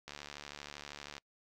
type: click train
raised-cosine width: 0.2 ms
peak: -27 dBFS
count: 81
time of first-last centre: 0.08-1.18 s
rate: 72.7 Hz
effects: noise-tail reverb RT60 0.1 s tail -26 dB re dry